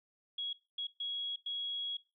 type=tone bursts at uneven times; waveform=sine; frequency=3322 Hz; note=G#7; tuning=in tune; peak=-35 dBFS; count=4; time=0.38-0.53 / 0.78-0.87 / 1-1.36 / 1.46-1.97 s; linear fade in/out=5 ms; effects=noise-tail reverb RT60 0.3 s tail -20 dB re dry